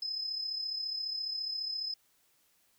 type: tone with amplitude modulation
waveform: sine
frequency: 5100 Hz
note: D#8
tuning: 42 cents sharp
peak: -31 dBFS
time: 0.02-1.94 s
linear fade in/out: 5 ms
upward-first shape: sine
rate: 34.6 Hz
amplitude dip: 55%
effects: white hiss -70 dBFS RMS until 2.78 s